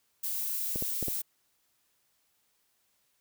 violet noise, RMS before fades -33 dBFS, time 0.23-1.22 s, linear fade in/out 10 ms
clicks, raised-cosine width 2 ms, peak -22 dBFS, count 4, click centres 0.759 / 0.824 / 1.027 / 1.083 s
effects white hiss -73 dBFS RMS until 3.2 s

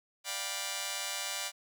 5% pulse chord, G dominant seventh, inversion second, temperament just, 588 / 705.6 / 784 / 980 Hz, D5 / F5 / G5 / B5, +2 / +18 / 0 / -14 cents, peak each -30 dBFS, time 0.24-1.52 s, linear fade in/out 50 ms, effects none

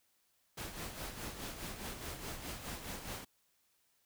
pink noise with tremolo, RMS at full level -42 dBFS, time 0.57-3.25 s, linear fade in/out 10 ms, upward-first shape sine, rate 4.8 Hz, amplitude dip 55%, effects white hiss -75 dBFS RMS until 4.05 s

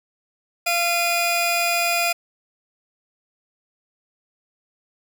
sawtooth tone pair together, 688.1 / 2452 Hz, F5 / D#7, -26 / -26 cents, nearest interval octave + minor seventh, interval 2200 cents, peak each -18 dBFS, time 0.66-2.13 s, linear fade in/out 10 ms, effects none

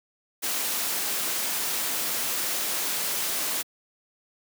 white noise, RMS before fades -28 dBFS, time 0.42-3.63 s, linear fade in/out 20 ms, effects high-pass 200 Hz 12 dB/octave

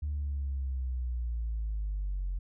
sine linear sweep, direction down, 74.6 to 44.31 Hz, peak -29 dBFS, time 0.02-2.39 s, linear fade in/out 10 ms, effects tanh soft clip ceiling -27 dBFS

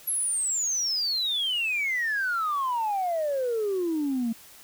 sine exponential sweep, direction down, 11480 to 222.1 Hz, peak -23 dBFS, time 0.07-4.33 s, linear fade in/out 10 ms, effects tanh soft clip ceiling -21 dBFS + white hiss -50 dBFS RMS until 4.63 s

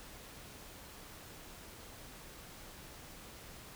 silence, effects pink hiss -52 dBFS RMS until 3.75 s

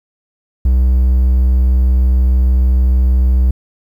triangle tone, 63.3 Hz, B1, 43 cents sharp, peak -6 dBFS, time 0.65-3.51 s, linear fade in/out 5 ms, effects 8-bit

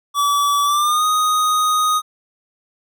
square tone with pitch glide, 1149 to 1245.8 Hz, D6 to D#6, -38 to +2 cents, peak -15 dBFS, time 0.14-2.02 s, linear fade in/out 50 ms, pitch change +140 cents, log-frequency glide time 0.64-1.05 s, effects none

